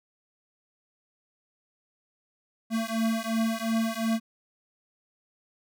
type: beating tone pair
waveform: square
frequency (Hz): 223.7 / 226.5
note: A3 / A#3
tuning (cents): +29 / -50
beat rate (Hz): 2.8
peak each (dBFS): -29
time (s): 2.7-4.2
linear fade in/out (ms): 50
effects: none